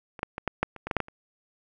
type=clicks; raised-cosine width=0.5 ms; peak=-26 / -12 / -18 / -11 / -8 / -26 / -18 / -12 / -8 / -12 / -29 dBFS; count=11; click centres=0.192 / 0.231 / 0.381 / 0.477 / 0.63 / 0.763 / 0.87 / 0.912 / 0.967 / 1.003 / 1.084 s; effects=none